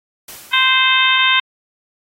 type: noise with exponential decay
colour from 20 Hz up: white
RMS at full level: -32 dBFS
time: 0.28-1.11 s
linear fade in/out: 5 ms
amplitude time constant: 180 ms
type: harmonic tone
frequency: 521 Hz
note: C5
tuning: 7 cents flat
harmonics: 2 / 3 / 4 / 5 / 6 / 7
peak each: -18 / -18 / -18 / -18 / -18 / -18 dBFS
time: 0.53-1.4 s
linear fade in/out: 5 ms
effects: AAC 48 kbps